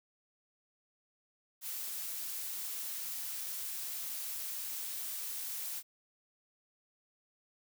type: noise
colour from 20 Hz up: blue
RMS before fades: -40 dBFS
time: 1.61-5.83 s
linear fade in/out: 50 ms
effects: none